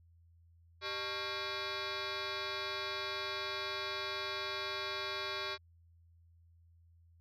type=tone with frequency modulation; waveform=sine; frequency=1389 Hz; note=F6; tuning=10 cents flat; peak=-35 dBFS; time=0.81-5.58 s; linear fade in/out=50 ms; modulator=499 Hz; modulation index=6.5; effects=tanh soft clip ceiling -32 dBFS + added 84 Hz sine -61 dBFS peak until 7.2 s